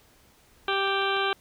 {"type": "harmonic tone", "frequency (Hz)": 392, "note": "G4", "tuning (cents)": 0, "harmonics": [1, 2, 3, 4, 6, 7, 8, 9, 10], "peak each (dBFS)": [-29, -31, -30, -30, -35, -37, -33, -39, -38], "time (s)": [0.68, 1.33], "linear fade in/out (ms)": 2}
{"type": "click train", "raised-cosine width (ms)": 0.3, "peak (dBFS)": -27, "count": 4, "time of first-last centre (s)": [0.73, 1.167], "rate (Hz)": 6.86}
{"effects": ["pink hiss -59 dBFS RMS until 1.4 s"]}